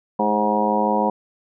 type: harmonic tone with a mistuned harmonic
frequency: 105.9 Hz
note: G#2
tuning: 34 cents sharp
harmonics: 2 / 3 / 4 / 5 / 6 / 7 / 8 / 9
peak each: -23 / -29 / -27 / -24 / -30 / -24 / -28 / -22 dBFS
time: 0.19-1.1 s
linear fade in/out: 5 ms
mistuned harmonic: 4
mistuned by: -41 cents
effects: none